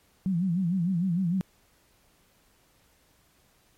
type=tone with vibrato; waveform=sine; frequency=178.9 Hz; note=F3; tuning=42 cents sharp; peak=-23 dBFS; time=0.26-1.41 s; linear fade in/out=0 ms; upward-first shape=sine; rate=6.6 Hz; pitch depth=140 cents each way; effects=pink hiss -64 dBFS RMS until 3.77 s + MP3 64 kbps